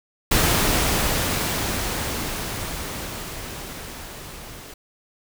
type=noise with level ramp; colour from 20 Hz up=pink; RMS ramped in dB=-18 to -40 dBFS; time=0.31-4.74 s; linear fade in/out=5 ms; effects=none